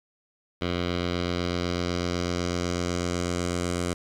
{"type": "tone with low-pass filter sweep", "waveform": "10% pulse", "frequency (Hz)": 88, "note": "F2", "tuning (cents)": 14, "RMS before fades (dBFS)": -28, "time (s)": [0.61, 3.94], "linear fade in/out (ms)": 10, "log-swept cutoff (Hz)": [3600, 8500], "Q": 2, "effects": ["9-bit"]}